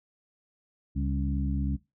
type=harmonic tone with a mistuned harmonic; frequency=69.3 Hz; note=C#2; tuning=in tune; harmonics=1 / 2 / 3 / 4; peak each=-29 / -32 / -34 / -35 dBFS; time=0.95-1.77 s; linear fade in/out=20 ms; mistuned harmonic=3; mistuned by=-60 cents; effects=noise-tail reverb RT60 0.2 s tail -17 dB re dry